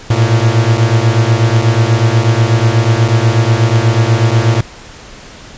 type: beating tone pair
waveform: 45% pulse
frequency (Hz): 110 / 118.2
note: A2 / A#2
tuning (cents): 0 / +24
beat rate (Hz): 8.2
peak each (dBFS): -11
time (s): 0.1-4.61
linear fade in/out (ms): 5
effects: pink hiss -34 dBFS RMS until 5.57 s + resampled to 16000 Hz